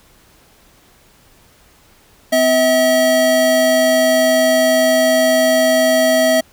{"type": "tone pair together", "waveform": "square", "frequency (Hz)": [255.7, 644.3], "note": ["C4", "E5"], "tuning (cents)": [-40, -40], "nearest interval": "octave + major third", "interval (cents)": 1600, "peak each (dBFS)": [-19, -12], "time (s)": [2.32, 6.41], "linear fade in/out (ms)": 10, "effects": ["pink hiss -50 dBFS RMS until 6.52 s"]}